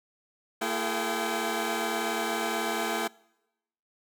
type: tone cluster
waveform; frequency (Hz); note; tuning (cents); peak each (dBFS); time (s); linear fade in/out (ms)
15% pulse; 227.8 / 337.6 / 417.2 / 770; A#3 / E4 / G#4 / G5; -40 / +41 / +8 / -31; -27; 0.61-3.08; 10
effects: noise-tail reverb RT60 0.9 s tail -24 dB re dry